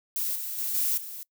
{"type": "noise with level steps", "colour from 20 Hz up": "violet", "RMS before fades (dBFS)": [-29, -34, -30, -26, -39], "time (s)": [0.16, 1.23], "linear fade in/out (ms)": 0, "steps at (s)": [0.35, 0.58, 0.74, 0.97], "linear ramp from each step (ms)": 10, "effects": ["noise-tail reverb RT60 0.1 s tail -24 dB re dry"]}